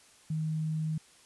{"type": "tone", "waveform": "sine", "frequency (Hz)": 157, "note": "D#3", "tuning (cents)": 16, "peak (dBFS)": -29, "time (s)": [0.3, 0.98], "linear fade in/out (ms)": 5, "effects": ["white hiss -59 dBFS RMS until 1.25 s", "resampled to 24000 Hz"]}